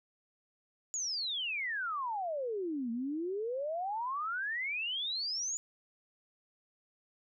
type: exponential two-way sweep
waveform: sine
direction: down then up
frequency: 7010 to 225.1 to 7010 Hz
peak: -33 dBFS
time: 0.94-5.57 s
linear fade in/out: 0 ms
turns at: 2.91 s
effects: none